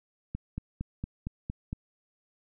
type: click train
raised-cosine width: 5 ms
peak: -21 dBFS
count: 7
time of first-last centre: 0.35-1.729 s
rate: 4.35 Hz
effects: none